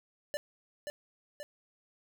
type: tone with echo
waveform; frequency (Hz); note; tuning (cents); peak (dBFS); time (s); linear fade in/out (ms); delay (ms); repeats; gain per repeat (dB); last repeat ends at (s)
square; 587.3; D5; 0; -33; 0.34-0.37; 0; 530; 2; -4; 1.43
effects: none